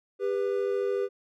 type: tone pair together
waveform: triangle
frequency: 399.1 / 492.7 Hz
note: G4 / B4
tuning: +31 / -4 cents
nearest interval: major third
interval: 365 cents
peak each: -25 / -28 dBFS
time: 0.19-1.09 s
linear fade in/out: 50 ms
effects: none